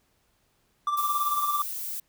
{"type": "tone with tremolo", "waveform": "triangle", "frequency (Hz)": 1174.7, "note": "D6", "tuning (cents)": 0, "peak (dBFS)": -20, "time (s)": [0.87, 1.62], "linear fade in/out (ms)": 2, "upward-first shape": "sine", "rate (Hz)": 18, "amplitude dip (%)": 55}
{"type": "noise", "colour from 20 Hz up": "violet", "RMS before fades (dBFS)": -34, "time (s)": [0.97, 2], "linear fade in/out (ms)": 5}
{"effects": ["pink hiss -69 dBFS RMS until 2.08 s"]}